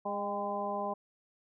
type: harmonic tone with a mistuned harmonic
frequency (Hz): 204.2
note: G#3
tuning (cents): -29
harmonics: 1 / 2 / 3 / 4 / 5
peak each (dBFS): -41 / -41 / -37 / -37 / -38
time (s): 0.05-0.94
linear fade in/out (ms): 10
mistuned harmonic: 4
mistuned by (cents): -37
effects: none